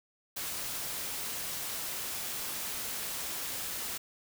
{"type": "noise", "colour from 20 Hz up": "white", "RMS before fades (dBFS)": -37, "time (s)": [0.36, 3.98], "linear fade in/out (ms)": 10, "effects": []}